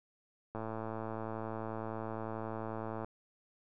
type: click train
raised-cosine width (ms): 1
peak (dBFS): -26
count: 278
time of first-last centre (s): 0.55-3.045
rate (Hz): 111
effects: none